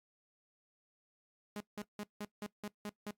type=tone bursts; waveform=sawtooth; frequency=207.7 Hz; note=G#3; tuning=in tune; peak=-36 dBFS; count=8; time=1.56-3.11 s; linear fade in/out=2 ms; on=45 ms; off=170 ms; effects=noise-tail reverb RT60 0.1 s tail -19 dB re dry + AAC 48 kbps